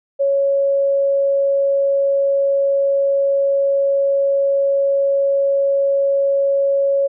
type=tone; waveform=sine; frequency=554.4 Hz; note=C#5; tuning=in tune; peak=-13 dBFS; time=0.19-7.08 s; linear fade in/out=20 ms; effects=none